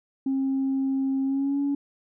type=tone with pitch glide; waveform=sine; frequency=268.7 to 282.1 Hz; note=C4 to C#4; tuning=+46 to +30 cents; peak=-21 dBFS; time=0.26-1.75 s; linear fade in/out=5 ms; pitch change=+84 cents; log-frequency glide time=1.24-1.6 s; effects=tanh soft clip ceiling -19 dBFS